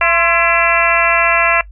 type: harmonic tone with a mistuned harmonic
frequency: 336.6 Hz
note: E4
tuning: 36 cents sharp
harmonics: 2 / 3 / 4 / 5 / 6 / 7 / 8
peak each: -18 / -18 / -18 / -18 / -18 / -18 / -18 dBFS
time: 0.01-1.61 s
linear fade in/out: 2 ms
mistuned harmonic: 3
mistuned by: +62 cents
effects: noise-tail reverb RT60 0.1 s tail -20 dB re dry + added 50 Hz sine -33 dBFS peak until 1.71 s